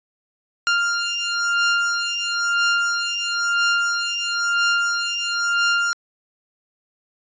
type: beating tone pair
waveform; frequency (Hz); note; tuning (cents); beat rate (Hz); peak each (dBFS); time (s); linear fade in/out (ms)
sawtooth; 1396.9 / 1397.9; F6 / F6; 0 / +1; 1; -18; 0.67-5.93; 0
effects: resampled to 16000 Hz